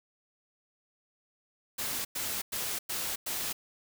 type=noise bursts; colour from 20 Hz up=white; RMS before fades=-34 dBFS; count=5; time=1.78-3.53 s; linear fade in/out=10 ms; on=270 ms; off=100 ms; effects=none